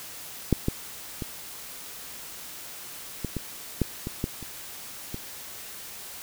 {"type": "clicks", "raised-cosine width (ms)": 3, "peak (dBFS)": [-6, -10, -18, -16, -16, -9, -18, -13, -26, -20], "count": 10, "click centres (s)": [0.527, 0.684, 1.222, 3.247, 3.367, 3.817, 4.071, 4.241, 4.427, 5.144], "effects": ["white hiss -41 dBFS RMS until 6.22 s"]}